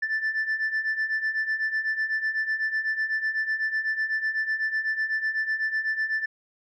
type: beating tone pair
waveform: sine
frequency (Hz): 1756 / 1764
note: A6 / A6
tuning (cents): -4 / +4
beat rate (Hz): 8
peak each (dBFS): -28 / -24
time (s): 0.02-6.26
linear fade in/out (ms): 10
effects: tanh soft clip ceiling -21 dBFS